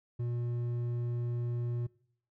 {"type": "tone with hard clipping", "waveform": "sine", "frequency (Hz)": 120, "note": "B2", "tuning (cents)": -49, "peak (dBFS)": -33, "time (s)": [0.19, 1.87], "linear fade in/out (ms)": 10, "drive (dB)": 6, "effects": ["noise-tail reverb RT60 0.6 s tail -22 dB re dry"]}